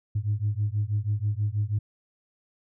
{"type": "beating tone pair", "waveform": "sine", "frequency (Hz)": [101.5, 107.7], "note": ["G#2", "A2"], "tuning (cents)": [-39, -37], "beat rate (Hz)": 6.2, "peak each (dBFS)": -26, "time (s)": [0.15, 1.79], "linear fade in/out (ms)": 10, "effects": ["tanh soft clip ceiling -18 dBFS"]}